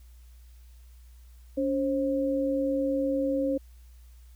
sine tone pair together, 282.5 / 533.3 Hz, C#4 / C5, +33 / +33 cents, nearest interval major seventh, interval 1100 cents, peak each -27 dBFS, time 1.57-3.58 s, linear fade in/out 10 ms, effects added 60 Hz sine -48 dBFS peak until 4.35 s + white hiss -65 dBFS RMS until 4.35 s

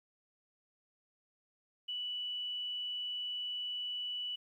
sine tone, 2960 Hz, F#7, in tune, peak -36 dBFS, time 1.88-4.36 s, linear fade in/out 10 ms, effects 12-bit

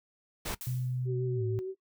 pink noise, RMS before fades -35 dBFS, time 0.45-0.55 s, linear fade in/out 10 ms
blue noise with exponential decay, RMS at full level -39 dBFS, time 0.61-1.07 s, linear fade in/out 1 ms, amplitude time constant 100 ms
sine tone with pitch glide, 126.2 to 109.86 Hz, B2 to A2, +38 to -2 cents, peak -30 dBFS, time 0.67-1.59 s, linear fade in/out 0 ms, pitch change -240 cents, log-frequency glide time 1.34-1.42 s
sine tone with vibrato, 377 Hz, F#4, 32 cents sharp, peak -33 dBFS, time 1.05-1.75 s, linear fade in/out 50 ms, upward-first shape sine, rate 6.5 Hz, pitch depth 25 cents each way
effects noise-tail reverb RT60 0.1 s tail -18 dB re dry

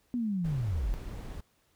sine linear sweep, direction down, 250.5 to 32.7 Hz, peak -28 dBFS, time 0.14-0.94 s, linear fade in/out 0 ms
brown noise, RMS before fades -40 dBFS, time 0.44-1.41 s, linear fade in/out 10 ms
effects pink hiss -70 dBFS RMS until 1.75 s

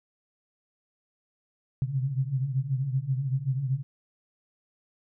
sine tone cluster, 127.6 / 132.9 / 140.7 Hz, C3 / C3 / C#3, -43 / +27 / +26 cents, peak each -30 dBFS, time 1.82-3.83 s, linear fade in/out 0 ms, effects none

